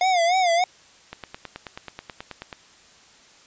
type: tone with vibrato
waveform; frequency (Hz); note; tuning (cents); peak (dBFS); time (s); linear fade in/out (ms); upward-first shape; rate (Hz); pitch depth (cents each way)
square; 713; F5; +36; -18; 0.01-0.64; 2; sine; 3.4; 110
type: click train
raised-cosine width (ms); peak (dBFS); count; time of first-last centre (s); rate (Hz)
0.3; -18; 14; 1.13-2.528; 9.3
effects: white hiss -52 dBFS RMS until 3.46 s + resampled to 16000 Hz